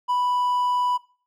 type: tone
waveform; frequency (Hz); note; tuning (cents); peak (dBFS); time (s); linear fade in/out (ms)
triangle; 987.8; B5; 0; -18; 0.08-0.98; 20
effects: noise-tail reverb RT60 0.4 s tail -20 dB re dry